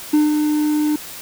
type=tone with ADSR envelope; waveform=triangle; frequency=301.3 Hz; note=D4; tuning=44 cents sharp; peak=-8 dBFS; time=0.13-0.96 s; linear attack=9 ms; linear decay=170 ms; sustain=-5 dB; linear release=4 ms; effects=white hiss -34 dBFS RMS until 1.21 s